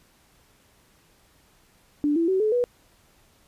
sine tone with pitch steps, 293.7 / 333.5 / 378.7 / 430 / 488.3 Hz, D4 / E4 / F#4 / A4 / B4, 0 / +20 / +40 / -40 / -20 cents, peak -19 dBFS, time 2.04-2.64 s, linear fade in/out 0 ms, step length 120 ms, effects pink hiss -60 dBFS RMS until 3.47 s + resampled to 32000 Hz

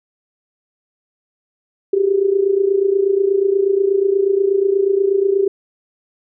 sine tone with amplitude modulation, 392.9 Hz, G4, 4 cents sharp, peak -9 dBFS, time 1.93-5.48 s, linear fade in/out 5 ms, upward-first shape sine, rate 28.3 Hz, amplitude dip 75%, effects none

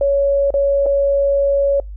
sine tone with dropouts, 559 Hz, C#5, 14 cents sharp, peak -12 dBFS, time 0.01-1.8 s, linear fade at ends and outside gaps 2 ms, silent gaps 0.505-0.54 / 0.86-0.864 s, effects noise-tail reverb RT60 0.2 s tail -26 dB re dry + added 50 Hz sine -28 dBFS peak until 1.96 s

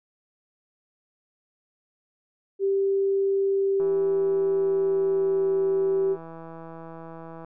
sine tone with pitch glide, 392 to 386.8 Hz, G4 to G4, 0 to -23 cents, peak -20 dBFS, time 2.59-6.17 s, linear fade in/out 50 ms, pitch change -23 cents, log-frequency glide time 3.51-5.58 s
click train, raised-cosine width 1 ms, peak -28 dBFS, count 599, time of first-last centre 3.8-7.446 s, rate 164 Hz
effects none

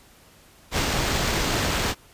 pink noise with sample-and-hold, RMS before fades -24 dBFS, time 0.71-1.95 s, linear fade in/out 50 ms, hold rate 11025 Hz, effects pink hiss -53 dBFS RMS until 2.13 s + resampled to 32000 Hz

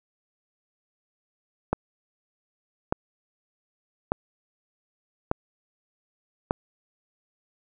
click train, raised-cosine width 1 ms, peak -8 dBFS, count 5, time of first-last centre 1.73-6.509 s, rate 0.837 Hz, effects none

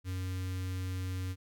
square tone with notch filter, 92.5 Hz, F#2, in tune, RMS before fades -36 dBFS, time 0.04-1.36 s, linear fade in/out 50 ms, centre 710 Hz, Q 0.62, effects none

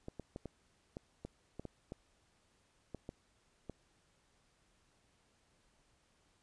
clicks, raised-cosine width 2 ms, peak -30 dBFS, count 12, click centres 0.084 / 0.197 / 0.361 / 0.457 / 0.969 / 1.25 / 1.596 / 1.653 / 1.921 / 2.947 / 3.091 / 3.697 s, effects pink hiss -73 dBFS RMS until 6.42 s + resampled to 22050 Hz

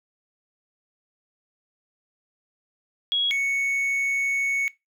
sine / triangle tone pair in turn, 3322 / 2217 Hz, G#7 / C#7, 0 / 0 cents, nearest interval perfect fifth, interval 700 cents, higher first, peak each -20 dBFS, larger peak neither, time 3.12-3.31 / 3.31-4.68 s, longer second, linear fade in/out 0 ms, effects noise-tail reverb RT60 0.2 s tail -20 dB re dry

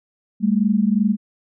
sine tone pair together, 200 / 222.7 Hz, G3 / A3, +35 / +21 cents, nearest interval major second, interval 186 cents, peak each -17 / -18 dBFS, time 0.4-1.17 s, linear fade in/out 50 ms, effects none

